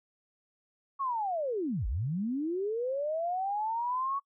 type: linear two-way sweep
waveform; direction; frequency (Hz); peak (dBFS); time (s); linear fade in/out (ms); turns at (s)
sine; down then up; 1125 to 43.54 to 1125; -29; 0.99-4.2; 20; 1.87
effects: noise-tail reverb RT60 0.1 s tail -25 dB re dry